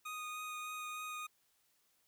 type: tone with vibrato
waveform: 25% pulse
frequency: 1240 Hz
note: D#6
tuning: 6 cents flat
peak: -38 dBFS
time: 0.05-1.27 s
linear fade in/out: 10 ms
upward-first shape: triangle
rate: 3.3 Hz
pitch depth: 11 cents each way
effects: white hiss -75 dBFS RMS until 2.07 s